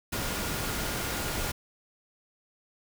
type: tone in noise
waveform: sine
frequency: 1422 Hz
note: F6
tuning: 31 cents sharp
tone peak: -43 dBFS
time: 0.12-1.52 s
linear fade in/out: 10 ms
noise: pink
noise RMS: -32 dBFS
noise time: 0.12-1.52 s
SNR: -14 dB
effects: none